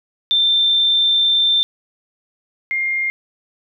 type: tone pair in turn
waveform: sine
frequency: 3571 / 2119 Hz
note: A7 / C7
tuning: +25 / +21 cents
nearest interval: major sixth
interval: 904 cents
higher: first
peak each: -12 / -17 dBFS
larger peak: first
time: 0.31-1.63 / 2.71-3.1 s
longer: first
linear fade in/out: 0 ms
effects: none